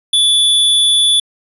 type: tone with amplitude modulation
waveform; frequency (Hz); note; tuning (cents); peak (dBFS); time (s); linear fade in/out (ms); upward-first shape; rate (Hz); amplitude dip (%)
square; 3460; A7; -30; -8; 0.13-1.2; 5; sine; 219; 30
effects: resampled to 32000 Hz